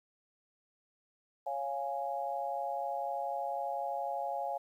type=chord; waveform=sine; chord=Db major; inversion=none; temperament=equal; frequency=554.4 / 698.5 / 830.6 Hz; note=Db5 / F5 / Ab5; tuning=0 / 0 / 0 cents; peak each=-39 / -37 / -37 dBFS; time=1.46-4.58 s; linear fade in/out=10 ms; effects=11-bit